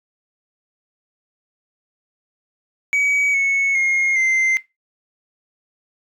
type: tone with pitch steps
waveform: sine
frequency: 2269 / 2204 / 2142 / 2081 Hz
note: C#7 / C#7 / C7 / C7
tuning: +40 / -11 / +40 / -10 cents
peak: -12 dBFS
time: 2.93-4.57 s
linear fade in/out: 0 ms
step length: 410 ms
effects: noise-tail reverb RT60 0.2 s tail -19 dB re dry + tanh soft clip ceiling -14 dBFS